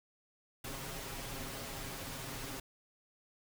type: noise with comb filter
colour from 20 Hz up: pink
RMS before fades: -43 dBFS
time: 0.64-2.6 s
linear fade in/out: 5 ms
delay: 7.4 ms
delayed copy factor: +0.65
effects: none